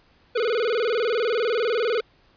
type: tone with vibrato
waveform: square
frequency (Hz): 456.6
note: A#4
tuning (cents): -36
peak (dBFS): -21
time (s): 0.35-2.01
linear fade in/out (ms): 10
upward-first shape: square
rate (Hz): 20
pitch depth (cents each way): 120
effects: pink hiss -59 dBFS RMS until 2.36 s + resampled to 11025 Hz